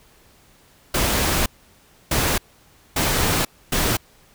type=noise bursts at uneven times; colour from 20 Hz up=pink; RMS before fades=-20 dBFS; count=4; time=0.94-1.46 / 2.11-2.38 / 2.96-3.45 / 3.72-3.97 s; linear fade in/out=5 ms; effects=pink hiss -54 dBFS RMS until 4.34 s